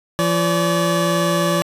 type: tone pair together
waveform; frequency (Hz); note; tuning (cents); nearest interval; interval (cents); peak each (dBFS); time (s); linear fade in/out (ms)
25% pulse; 170.7 / 574.2; F3 / D5; -39 / -39; octave + major sixth; 2100; -15; 0.19-1.62; 0
effects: resampled to 32000 Hz